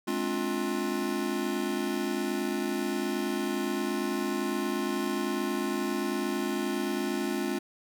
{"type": "chord", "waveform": "square", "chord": "D half-diminished seventh", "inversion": "second", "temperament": "just", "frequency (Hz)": [211.4, 264.3, 293.7, 352.4], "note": ["Ab3", "C4", "D4", "F4"], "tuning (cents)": [31, 18, 0, 16], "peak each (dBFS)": [-35, -35, -36, -33], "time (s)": [0.07, 7.59], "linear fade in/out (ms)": 10, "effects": []}